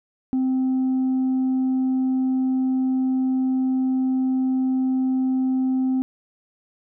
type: tone with tanh clipping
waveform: sine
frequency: 260 Hz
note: C4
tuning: 11 cents flat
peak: -19 dBFS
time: 0.33-6.02 s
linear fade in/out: 0 ms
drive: 1 dB
effects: none